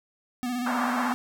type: tone with vibrato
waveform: square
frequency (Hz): 246.1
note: B3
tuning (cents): -6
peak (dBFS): -28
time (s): 0.43-1.14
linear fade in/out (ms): 0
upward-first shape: square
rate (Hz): 16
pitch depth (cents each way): 37
type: band-pass noise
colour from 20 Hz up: pink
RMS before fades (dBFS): -29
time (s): 0.66-1.13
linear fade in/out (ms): 5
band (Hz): 770 to 1500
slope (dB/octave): 24
effects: none